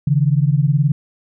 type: beating tone pair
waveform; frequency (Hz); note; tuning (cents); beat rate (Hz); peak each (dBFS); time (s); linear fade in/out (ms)
sine; 138.59 / 157.59; C#3 / D#3; 0 / +22; 19; -14 / -16; 0.07-0.92; 5
effects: none